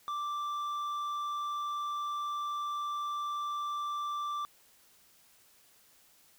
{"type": "tone with tanh clipping", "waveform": "sine", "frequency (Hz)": 1174.7, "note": "D6", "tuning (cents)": 0, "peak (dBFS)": -34, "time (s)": [0.08, 4.45], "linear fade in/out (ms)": 0, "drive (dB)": 7, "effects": ["white hiss -63 dBFS RMS until 6.38 s"]}